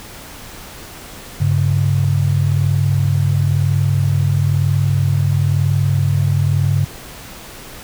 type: tone pair together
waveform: sine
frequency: 99 / 140.01 Hz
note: G2 / C#3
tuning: +18 / +18 cents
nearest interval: tritone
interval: 600 cents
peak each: -15 dBFS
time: 1.4-6.85 s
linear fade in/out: 10 ms
effects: pink hiss -35 dBFS RMS until 7.83 s